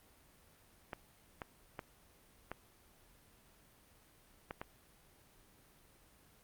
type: clicks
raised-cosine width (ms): 0.5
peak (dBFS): -26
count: 6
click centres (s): 0.932 / 1.418 / 1.792 / 2.516 / 4.509 / 4.615
effects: pink hiss -65 dBFS RMS until 6.43 s + Opus 32 kbps